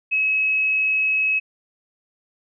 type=tone; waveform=sine; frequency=2567 Hz; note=E7; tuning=47 cents flat; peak=-17 dBFS; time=0.11-1.4 s; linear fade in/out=20 ms; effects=none